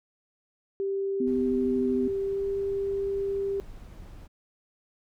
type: tone with pitch glide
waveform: sine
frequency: 392 to 395 Hz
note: G4 to G4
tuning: 0 to +13 cents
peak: -26 dBFS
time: 0.8-3.6 s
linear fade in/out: 0 ms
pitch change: +13 cents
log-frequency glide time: 2.21-2.47 s
type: tone with vibrato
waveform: sine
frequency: 253.1 Hz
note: B3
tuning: 43 cents sharp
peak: -25 dBFS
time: 1.2-2.08 s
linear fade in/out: 5 ms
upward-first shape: sine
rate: 13 Hz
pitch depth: 18 cents each way
type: noise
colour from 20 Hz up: brown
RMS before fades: -45 dBFS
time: 1.26-4.28 s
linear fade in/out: 20 ms
effects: none